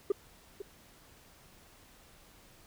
sine tone with echo, 400 Hz, G4, 35 cents sharp, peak -21 dBFS, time 0.1-0.12 s, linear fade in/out 5 ms, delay 500 ms, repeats 1, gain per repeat -15 dB, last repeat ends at 0.62 s, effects tanh soft clip ceiling -23 dBFS + pink hiss -59 dBFS RMS until 2.66 s

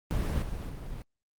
brown noise with level steps, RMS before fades -28 / -35 / -39 dBFS, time 0.11-1.02 s, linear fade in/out 0 ms, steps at 0.42 / 0.69 s, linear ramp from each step 2 ms, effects Opus 24 kbps

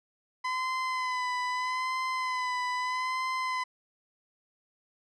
30% pulse tone with vibrato, 1014 Hz, B5, 45 cents sharp, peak -26 dBFS, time 0.44-3.64 s, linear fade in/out 10 ms, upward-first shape sine, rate 0.79 Hz, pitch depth 33 cents each way, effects low-pass 5000 Hz 12 dB/octave

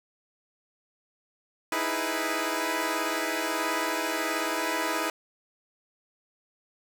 10% pulse chord, E major seventh, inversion third, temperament equal, 311.1 / 329.6 / 415.3 / 493.9 Hz, D#4 / E4 / G#4 / B4, 0 / 0 / 0 / 0 cents, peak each -24 / -23 / -26 / -25 dBFS, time 1.72-5.1 s, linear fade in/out 2 ms, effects none

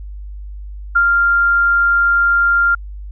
sine tone with ADSR envelope, 1394 Hz, F6, 4 cents flat, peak -8 dBFS, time 0.95-2.75 s, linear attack 12 ms, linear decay 71 ms, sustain -2 dB, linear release 6 ms, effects added 50 Hz sine -27 dBFS peak until 3.11 s

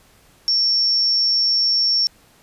sine tone with amplitude modulation, 5460 Hz, F8, 40 cents flat, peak -13 dBFS, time 0.48-2.07 s, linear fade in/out 0 ms, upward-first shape sine, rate 207 Hz, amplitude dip 35%, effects pink hiss -53 dBFS RMS until 2.42 s + resampled to 32000 Hz

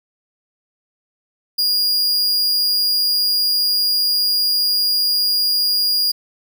45% pulse tone, 4849 Hz, D#8, 45 cents flat, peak -14 dBFS, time 1.58-6.12 s, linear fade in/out 10 ms, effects none

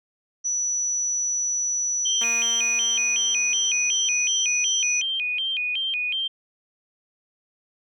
sine tone, 5920 Hz, F#8, in tune, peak -22 dBFS, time 0.44-5.02 s, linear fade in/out 20 ms
sine tone with vibrato, 2794 Hz, F7, in tune, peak -23 dBFS, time 2.05-6.28 s, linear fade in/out 10 ms, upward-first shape square, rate 2.7 Hz, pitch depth 210 cents each way
5% pulse tone with exponential decay, 232.1 Hz, A#3, 7 cents flat, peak -21 dBFS, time 2.21-5.71 s, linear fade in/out 5 ms, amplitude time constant 760 ms
effects none

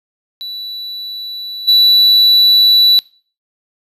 triangle tone with level steps, 3951 Hz, B7, in tune, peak -21 / -4 dBFS, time 0.41-2.99 s, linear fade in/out 0 ms, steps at 1.67 s, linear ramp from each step 20 ms, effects noise-tail reverb RT60 0.4 s tail -23 dB re dry + resampled to 32000 Hz

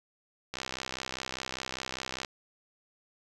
click train, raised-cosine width 0.2 ms, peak -17 dBFS, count 112, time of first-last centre 0.54-2.248 s, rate 65 Hz, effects none

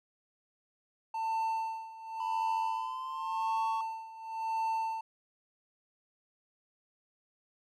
triangle tone with tremolo, 894 Hz, A5, 27 cents sharp, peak -27 dBFS, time 1.14-5.01 s, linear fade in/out 5 ms, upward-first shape sine, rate 0.92 Hz, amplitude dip 85%
triangle tone with pitch glide, 987.8 to 1108.8 Hz, B5 to C#6, 0 to 0 cents, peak -35 dBFS, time 2.2-3.81 s, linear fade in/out 2 ms, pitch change +200 cents, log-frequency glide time 2.63-3.64 s
effects none

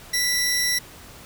sawtooth tone pair together, 1975.5 / 5588 Hz, B6 / F8, 0 / 0 cents, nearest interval octave + tritone, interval 1800 cents, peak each -20 dBFS, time 0.13-0.79 s, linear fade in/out 10 ms, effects pink hiss -44 dBFS RMS until 1.25 s

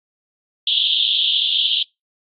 white band-pass noise, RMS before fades -18 dBFS, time 0.67-1.83 s, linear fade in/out 5 ms, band 3000 to 3700 Hz, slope 96 dB/octave, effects noise-tail reverb RT60 0.2 s tail -25 dB re dry + AAC 48 kbps

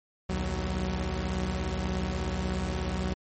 sawtooth tone cluster, 61.6 / 78.2 / 186.6 Hz, B1 / D#2 / F#3, -4 / +9 / +15 cents, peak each -29 dBFS, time 0.29-3.14 s, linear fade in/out 10 ms, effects MP3 32 kbps

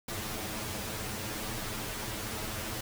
pink noise with comb filter, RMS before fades -37 dBFS, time 0.08-2.81 s, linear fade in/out 5 ms, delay 9.3 ms, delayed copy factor +0.9, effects none

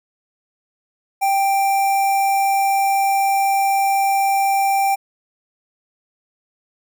square tone with notch filter, 786 Hz, G5, 4 cents sharp, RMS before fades -17 dBFS, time 1.21-4.96 s, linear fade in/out 20 ms, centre 4100 Hz, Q 0.98, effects none

